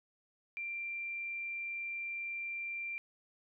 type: tone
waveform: sine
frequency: 2366 Hz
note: D7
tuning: 12 cents sharp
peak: -37 dBFS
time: 0.57-2.98 s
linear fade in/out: 0 ms
effects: none